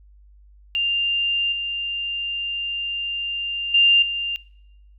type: tone with level steps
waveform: sine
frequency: 2794 Hz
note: F7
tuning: in tune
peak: -19 / -24 / -12 / -23 dBFS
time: 0.75-4.36 s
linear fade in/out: 0 ms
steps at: 1.52 / 3.74 / 4.02 s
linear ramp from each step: 5 ms
effects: noise-tail reverb RT60 0.9 s tail -23 dB re dry + added 50 Hz sine -47 dBFS peak until 4.98 s